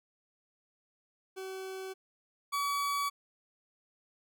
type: tone pair in turn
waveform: 40% pulse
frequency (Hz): 380 / 1138.7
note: F#4 / C#6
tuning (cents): +46 / +46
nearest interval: octave + perfect fifth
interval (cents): 1900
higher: second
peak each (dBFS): -38 / -29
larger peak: second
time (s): 1.36-1.94 / 2.52-3.1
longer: neither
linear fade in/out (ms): 20
effects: none